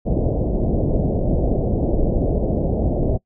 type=low-pass noise; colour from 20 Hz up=pink; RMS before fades=-19 dBFS; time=0.05-3.18 s; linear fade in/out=20 ms; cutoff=660 Hz; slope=48 dB/octave; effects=noise-tail reverb RT60 0.1 s tail -23 dB re dry